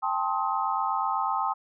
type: chord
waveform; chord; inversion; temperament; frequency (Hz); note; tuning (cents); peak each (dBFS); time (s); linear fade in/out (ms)
sine; A half-diminished seventh; third; just; 792 / 880 / 1056 / 1267.2; G5 / A5 / C6 / Eb6; +18 / 0 / +16 / +31; -30; 0.02-1.54; 20
effects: none